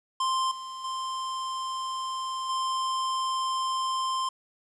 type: tone with level steps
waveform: square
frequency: 1046.5 Hz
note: C6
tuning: in tune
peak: -25 / -37 / -31 / -27 dBFS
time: 0.2-4.29 s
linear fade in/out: 5 ms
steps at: 0.51 / 0.84 / 2.49 s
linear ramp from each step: 5 ms
effects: resampled to 22050 Hz + 9-bit